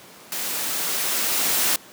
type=noise with level ramp; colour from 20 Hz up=white; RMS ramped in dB=-28 to -20 dBFS; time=0.32-1.76 s; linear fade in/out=2 ms; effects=pink hiss -45 dBFS RMS until 1.92 s + high-pass 200 Hz 12 dB/octave